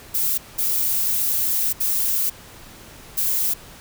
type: noise bursts at uneven times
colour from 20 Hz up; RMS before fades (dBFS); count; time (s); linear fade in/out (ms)
violet; -21; 4; 0.14-0.38 / 0.58-1.73 / 1.8-2.3 / 3.17-3.54; 10
effects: pink hiss -43 dBFS RMS until 3.8 s